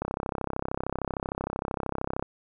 click train, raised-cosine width 1 ms, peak -15 dBFS, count 74, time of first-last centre 0.02-2.225 s, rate 33.1 Hz, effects none

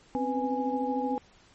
sine tone cluster, 257.6 / 270.9 / 496.9 / 828 Hz, C4 / C#4 / B4 / G#5, -27 / -40 / +11 / -5 cents, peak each -31 / -34 / -33 / -31 dBFS, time 0.15-1.18 s, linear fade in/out 0 ms, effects pink hiss -59 dBFS RMS until 1.54 s + MP3 32 kbps

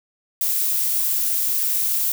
violet noise, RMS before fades -21 dBFS, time 0.41-2.12 s, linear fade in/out 2 ms, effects none

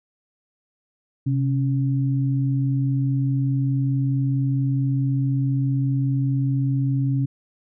sine tone pair together, 132.49 / 277.2 Hz, C3 / C#4, +22 / 0 cents, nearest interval octave + minor second, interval 1278 cents, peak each -19 / -26 dBFS, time 1.26-7.26 s, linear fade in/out 10 ms, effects none

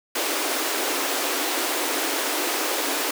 pink high-pass noise, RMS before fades -25 dBFS, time 0.15-3.11 s, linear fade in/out 5 ms, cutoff 270 Hz, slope 96 dB/octave, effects none

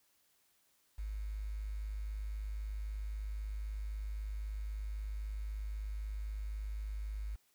sine tone with quantisation, 51.91 Hz, G#1, in tune, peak -37 dBFS, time 0.98-7.36 s, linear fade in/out 10 ms, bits 10, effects white hiss -73 dBFS RMS until 7.54 s

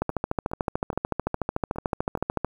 two click trains, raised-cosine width 1 ms, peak -10 / -24 dBFS, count 34 / 6, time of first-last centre 0.02-2.446 / 0.1-2.175 s, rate 13.6 / 2.41 Hz, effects 8-bit

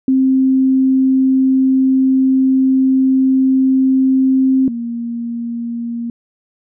sine tone pair in turn, 263.4 / 234.7 Hz, C4 / A#3, +12 / +12 cents, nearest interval major second, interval 200 cents, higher first, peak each -9 / -19 dBFS, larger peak first, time 0.08-4.68 / 4.68-6.1 s, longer first, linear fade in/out 2 ms, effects none

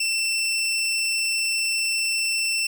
20% pulse tone, 2685 Hz, E7, 31 cents sharp, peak -17 dBFS, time 0-2.67 s, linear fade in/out 5 ms, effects none

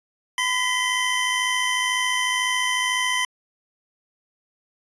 square tone cluster, 1010 / 1956 / 2058 / 3084 Hz, B5 / B6 / C7 / G7, +39 / -17 / -29 / -29 cents, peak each -27 dBFS, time 0.38-3.25 s, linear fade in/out 2 ms, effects resampled to 22050 Hz

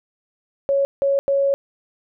sine tone bursts at uneven times, 554.4 Hz, C#5, in tune, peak -15 dBFS, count 3, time 0.69-0.85 / 1.02-1.19 / 1.28-1.54 s, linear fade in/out 0 ms, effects none

